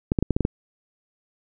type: clicks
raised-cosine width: 3 ms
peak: -7 dBFS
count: 7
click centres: 0.119 / 0.188 / 0.226 / 0.307 / 0.365 / 0.407 / 0.451 s
effects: none